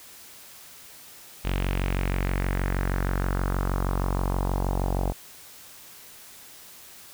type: tone with low-pass filter sweep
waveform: sawtooth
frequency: 46.33 Hz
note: F#1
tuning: 3 cents sharp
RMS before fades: -26 dBFS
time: 1.44-5.13 s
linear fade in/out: 20 ms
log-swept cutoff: 3000 to 750 Hz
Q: 2.5
effects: white hiss -47 dBFS RMS until 7.13 s